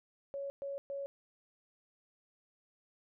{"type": "tone bursts", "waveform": "sine", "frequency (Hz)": 557, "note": "C#5", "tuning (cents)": 8, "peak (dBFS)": -37, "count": 3, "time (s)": [0.34, 1.06], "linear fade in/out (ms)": 0, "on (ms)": 160, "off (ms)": 120, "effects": []}